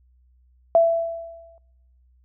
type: tone with exponential decay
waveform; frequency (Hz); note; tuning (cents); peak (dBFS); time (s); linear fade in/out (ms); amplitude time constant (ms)
sine; 667; E5; +20; -10; 0.75-1.58; 1; 180
effects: noise-tail reverb RT60 0.9 s tail -21 dB re dry + added 62 Hz sine -55 dBFS peak until 2.24 s